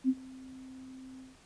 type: tone with ADSR envelope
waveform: sine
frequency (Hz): 260.7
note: C4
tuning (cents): -6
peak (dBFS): -21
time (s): 0.04-1.38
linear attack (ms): 50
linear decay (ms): 48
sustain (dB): -24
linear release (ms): 190
effects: pink hiss -60 dBFS RMS until 1.45 s + resampled to 22050 Hz